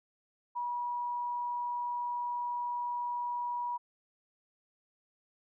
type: tone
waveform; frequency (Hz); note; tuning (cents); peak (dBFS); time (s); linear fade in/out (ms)
sine; 967; B5; -37; -32; 0.55-3.78; 20
effects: none